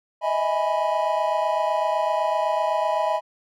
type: chord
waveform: triangle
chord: E major seventh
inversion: third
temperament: equal with one note detuned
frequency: 622.3 / 650.2 / 830.6 / 987.8 Hz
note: D#5 / E5 / G#5 / B5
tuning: 0 / -24 / 0 / 0 cents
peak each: -24 dBFS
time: 0.21-3.21 s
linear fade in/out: 50 ms
effects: none